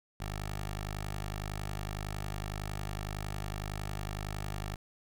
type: tone with notch filter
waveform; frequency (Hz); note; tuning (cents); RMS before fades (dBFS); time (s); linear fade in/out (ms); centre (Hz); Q
10% pulse; 50.9; G#1; -34; -38; 0.2-4.76; 5; 260; 0.79
effects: none